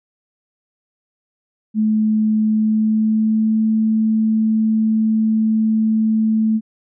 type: tone with pitch glide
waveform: sine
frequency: 216.2 to 219.5 Hz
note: A3 to A3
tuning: -30 to -4 cents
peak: -13 dBFS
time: 1.74-6.61 s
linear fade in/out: 50 ms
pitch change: +26 cents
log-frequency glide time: 2.43-3.63 s
effects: none

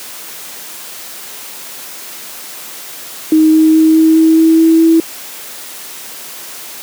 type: tone with pitch steps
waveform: sine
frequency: 314 / 315.8 / 317.6 / 319.5 / 321.3 / 323.2 / 325.1 / 327 Hz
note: D#4 / D#4 / D#4 / D#4 / E4 / E4 / E4 / E4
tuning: +16 / +26 / +36 / +46 / -44 / -34 / -24 / -14 cents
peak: -4 dBFS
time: 3.32-5 s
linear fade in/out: 2 ms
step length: 210 ms
effects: white hiss -29 dBFS RMS until 6.82 s + high-pass 200 Hz 12 dB/octave

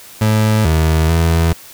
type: tone with pitch steps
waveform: 30% pulse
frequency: 108.3 / 79.8 / 82.7 Hz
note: A2 / D#2 / E2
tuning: -27 / +44 / +6 cents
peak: -8 dBFS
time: 0.21-1.53 s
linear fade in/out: 5 ms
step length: 440 ms
effects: white hiss -38 dBFS RMS until 1.73 s

